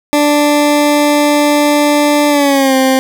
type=tone with pitch glide; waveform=20% pulse; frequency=293.7 to 263.2 Hz; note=D4 to C4; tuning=0 to +10 cents; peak=-3 dBFS; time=0.13-2.99 s; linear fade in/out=0 ms; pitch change=-190 cents; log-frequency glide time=2.29-2.75 s; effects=none